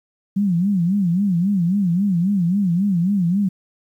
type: tone with vibrato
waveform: sine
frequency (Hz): 185.8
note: F#3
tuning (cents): +7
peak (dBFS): -15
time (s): 0.36-3.49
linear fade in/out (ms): 10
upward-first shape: sine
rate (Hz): 3.7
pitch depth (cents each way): 180
effects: 9-bit

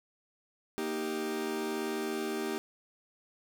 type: chord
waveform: 40% pulse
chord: Eb major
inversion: second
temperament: equal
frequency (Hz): 233.1 / 311.1 / 392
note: Bb3 / Eb4 / G4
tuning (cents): 0 / 0 / 0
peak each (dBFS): -38 / -37 / -34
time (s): 0.78-2.58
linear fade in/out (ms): 0
effects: none

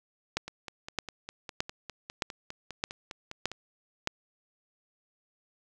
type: two click trains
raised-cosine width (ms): 0.2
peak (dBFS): -22 / -11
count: 16 / 7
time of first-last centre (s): 0.48-3.516 / 0.37-4.074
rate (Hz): 4.94 / 1.62
effects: none

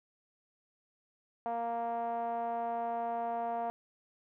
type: tone with low-pass filter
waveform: 5% pulse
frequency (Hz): 233.1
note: A#3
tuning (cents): 0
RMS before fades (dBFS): -35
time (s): 1.46-3.7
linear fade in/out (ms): 0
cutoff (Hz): 770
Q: 7.2
effects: none

